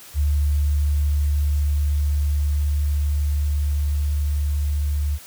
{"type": "tone with level ramp", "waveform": "sine", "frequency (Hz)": 73, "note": "D2", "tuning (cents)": -10, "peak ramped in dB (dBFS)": [-16, -19], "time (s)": [0.14, 5.19], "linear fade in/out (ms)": 50, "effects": ["white hiss -43 dBFS RMS until 5.26 s"]}